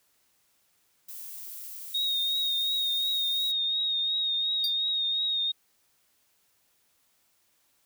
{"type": "noise", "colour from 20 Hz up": "violet", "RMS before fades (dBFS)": -41, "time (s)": [1.08, 3.52], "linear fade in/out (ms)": 10}
{"type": "tone with vibrato", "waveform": "sine", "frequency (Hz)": 3729, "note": "A#7", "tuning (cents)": 0, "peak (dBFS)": -25, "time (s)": [1.94, 5.52], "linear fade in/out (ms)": 10, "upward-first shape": "triangle", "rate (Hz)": 2.8, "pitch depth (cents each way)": 42}
{"type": "tone with exponential decay", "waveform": "45% pulse", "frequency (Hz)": 4691, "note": "D8", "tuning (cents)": -3, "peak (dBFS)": -24, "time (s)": [4.64, 4.75], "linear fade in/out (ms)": 2, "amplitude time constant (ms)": 22}
{"effects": ["white hiss -69 dBFS RMS until 7.85 s"]}